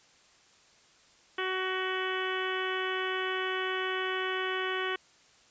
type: harmonic tone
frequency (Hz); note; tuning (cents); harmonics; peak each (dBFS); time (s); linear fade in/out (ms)
374.4; F#4; +20; 1 / 2 / 3 / 4 / 5 / 6 / 7 / 8 / 9; -34 / -42 / -37 / -37 / -37 / -42 / -44 / -39 / -46; 1.38-4.96; 5
effects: white hiss -61 dBFS RMS until 5.5 s + resampled to 16000 Hz

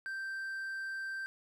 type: tone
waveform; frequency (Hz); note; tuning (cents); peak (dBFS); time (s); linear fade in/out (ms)
triangle; 1566; G6; -2; -35; 0.06-1.26; 0
effects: none

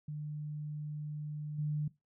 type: tone with level steps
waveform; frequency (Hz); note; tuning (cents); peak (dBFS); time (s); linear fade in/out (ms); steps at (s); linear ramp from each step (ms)
sine; 150; D3; +37; -37 / -31; 0.08-1.88; 5; 1.58; 10
effects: noise-tail reverb RT60 0.2 s tail -19 dB re dry

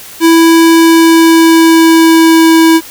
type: tone with pitch glide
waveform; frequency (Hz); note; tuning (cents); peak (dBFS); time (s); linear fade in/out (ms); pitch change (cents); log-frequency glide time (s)
square; 329.6 to 325.8; E4 to E4; 0 to -20; -3; 0.2-2.81; 50; -20; 0.7-2.54
effects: white hiss -30 dBFS RMS until 2.9 s

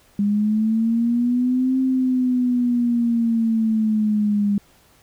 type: linear two-way sweep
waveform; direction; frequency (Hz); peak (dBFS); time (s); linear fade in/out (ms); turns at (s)
sine; up then down; 201.6 to 262.6 to 201.6; -16; 0.19-4.58; 2; 1.79
effects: pink hiss -55 dBFS RMS until 5.02 s

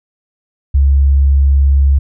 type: tone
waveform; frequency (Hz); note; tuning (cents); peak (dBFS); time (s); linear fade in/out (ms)
sine; 69.1; C#2; -5; -6; 0.74-1.99; 10
effects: none

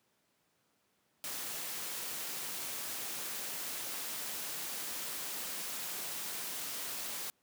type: noise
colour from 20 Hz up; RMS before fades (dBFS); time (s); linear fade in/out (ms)
white; -40; 1.24-7.3; 0
effects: pink hiss -75 dBFS RMS until 7.42 s + high-pass 150 Hz 12 dB/octave

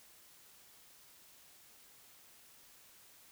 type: silence
effects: white hiss -61 dBFS RMS until 3.31 s

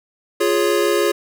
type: chord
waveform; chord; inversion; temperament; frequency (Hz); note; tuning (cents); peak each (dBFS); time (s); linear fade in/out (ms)
square; Db major; first; equal; 349.2 / 415.3 / 554.4; F4 / Ab4 / Db5; 0 / 0 / 0; -20 / -19 / -22; 0.4-1.12; 10
effects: none

